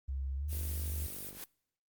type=tone with pitch glide; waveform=sine; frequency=67.3 to 75.54 Hz; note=C2 to D2; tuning=+49 to +49 cents; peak=-34 dBFS; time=0.08-1.07 s; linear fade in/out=10 ms; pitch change=+200 cents; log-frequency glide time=0.36-0.49 s
type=noise; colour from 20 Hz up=blue; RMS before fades=-43 dBFS; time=0.48-1.33 s; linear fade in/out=50 ms
type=click train; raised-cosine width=2 ms; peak=-38 dBFS; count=42; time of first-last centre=0.53-1.37 s; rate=48.8 Hz
type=noise with exponential growth; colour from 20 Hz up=white; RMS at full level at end=-41 dBFS; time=1.09-1.44 s; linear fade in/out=1 ms; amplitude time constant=74 ms
effects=noise-tail reverb RT60 0.7 s tail -26 dB re dry + Opus 32 kbps